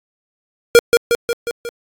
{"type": "tone with echo", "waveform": "square", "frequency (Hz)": 471.4, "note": "A#4", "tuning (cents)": 19, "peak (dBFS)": -4, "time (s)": [0.75, 0.79], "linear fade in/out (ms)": 0, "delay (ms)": 180, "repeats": 5, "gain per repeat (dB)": -4, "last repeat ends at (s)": 1.69, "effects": ["AAC 48 kbps"]}